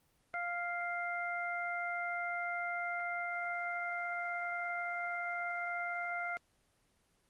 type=harmonic tone; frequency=698.5 Hz; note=F5; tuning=in tune; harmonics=1 / 2 / 3; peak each=-39 / -39 / -40 dBFS; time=0.34-6.37 s; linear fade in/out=0 ms; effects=pink hiss -73 dBFS RMS until 7.29 s + Opus 24 kbps